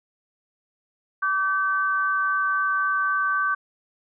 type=tone pair together; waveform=sine; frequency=1158 / 1538.2 Hz; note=D6 / G6; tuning=-25 / -33 cents; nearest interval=perfect fourth; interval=492 cents; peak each=-23 dBFS; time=1.22-3.55 s; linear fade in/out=10 ms; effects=none